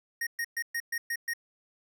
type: tone bursts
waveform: square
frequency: 1864.7 Hz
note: A#6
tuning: in tune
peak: -30 dBFS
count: 7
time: 0.21-1.336 s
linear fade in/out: 5 ms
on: 58 ms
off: 120 ms
effects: none